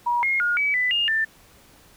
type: tone with pitch steps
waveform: sine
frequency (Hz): 959 / 2146 / 1430 / 2284 / 1995 / 2831 / 1781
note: A#5 / C7 / F6 / D7 / B6 / F7 / A6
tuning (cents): +49 / +43 / +41 / -49 / +17 / +23 / +21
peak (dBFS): -19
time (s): 0.06-1.25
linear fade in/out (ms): 10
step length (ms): 170
effects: pink hiss -53 dBFS RMS until 1.96 s